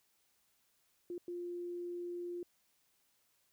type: tone bursts at uneven times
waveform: sine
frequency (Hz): 350.4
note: F4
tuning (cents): +6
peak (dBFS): -39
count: 2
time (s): 1.1-1.18 / 1.28-2.43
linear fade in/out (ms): 2
effects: white hiss -75 dBFS RMS until 3.52 s